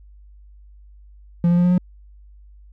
triangle tone with pitch steps, 172 / 174.1 / 176.22 / 178.37 / 180.55 Hz, F3 / F3 / F3 / F3 / F#3, -26 / -5 / +16 / +37 / -42 cents, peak -11 dBFS, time 1.44-1.78 s, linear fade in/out 2 ms, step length 68 ms, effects added 50 Hz sine -43 dBFS peak until 2.72 s

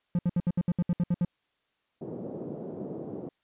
triangle tone bursts, 174.61 Hz, F3, in tune, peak -20 dBFS, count 11, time 0.15-1.249 s, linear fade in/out 2 ms, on 39 ms, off 67 ms
white band-pass noise, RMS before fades -38 dBFS, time 2.01-3.29 s, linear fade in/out 5 ms, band 130 to 490 Hz, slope 24 dB/octave
effects white hiss -75 dBFS RMS until 3.43 s + resampled to 8000 Hz

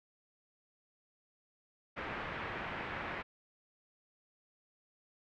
white low-pass noise, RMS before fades -41 dBFS, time 1.96-3.23 s, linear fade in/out 20 ms, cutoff 2200 Hz, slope 24 dB/octave, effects none

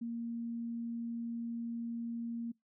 sine tone, 233.1 Hz, A#3, in tune, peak -36 dBFS, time 0.01-2.52 s, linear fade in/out 10 ms, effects noise-tail reverb RT60 0.2 s tail -26 dB re dry

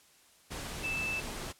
sine tone in noise, 2637 Hz, E7, in tune, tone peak -32 dBFS, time 0.83-1.21 s, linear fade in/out 20 ms, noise pink, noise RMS -40 dBFS, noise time 0.5-1.53 s, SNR +5 dB, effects white hiss -62 dBFS RMS until 1.59 s + low-pass 11000 Hz 12 dB/octave

